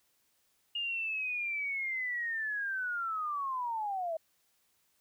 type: linear sweep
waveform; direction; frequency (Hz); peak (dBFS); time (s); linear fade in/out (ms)
sine; down; 2845 to 631; -32; 0.75-4.17; 5
effects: white hiss -73 dBFS RMS until 5 s